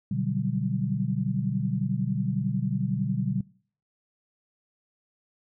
sine chord, G major seventh, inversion first, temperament equal, 123.47 / 146.83 / 185 / 196 Hz, B2 / D3 / F#3 / G3, 0 / 0 / 0 / 0 cents, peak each -30 dBFS, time 0.11-3.41 s, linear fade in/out 5 ms, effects noise-tail reverb RT60 0.5 s tail -23 dB re dry

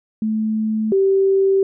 sine tone pair in turn, 217.8 / 388.1 Hz, A3 / G4, -17 / -17 cents, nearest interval minor seventh, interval 1000 cents, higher second, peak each -17 / -12 dBFS, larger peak second, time 0.22-0.92 / 0.92-1.63 s, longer second, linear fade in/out 2 ms, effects none

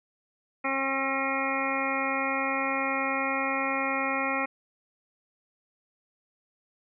harmonic tone, 269.9 Hz, C#4, 46 cents flat, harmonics 1 / 2 / 3 / 4 / 5 / 7 / 8 / 9, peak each -34 / -34 / -34 / -34 / -34 / -34 / -34 / -34 dBFS, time 0.64-4.46 s, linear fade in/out 10 ms, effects none

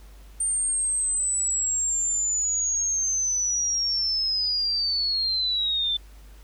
sine linear sweep, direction down, 8840 to 3520 Hz, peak -22 dBFS, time 0.4-5.97 s, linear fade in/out 5 ms, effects added 50 Hz sine -44 dBFS peak until 6.43 s + pink hiss -56 dBFS RMS until 6.43 s

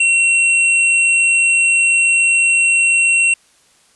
square tone, 2727 Hz, F7, 42 cents flat, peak -11 dBFS, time 0-3.34 s, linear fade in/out 5 ms, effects white hiss -53 dBFS RMS until 3.95 s + resampled to 24000 Hz

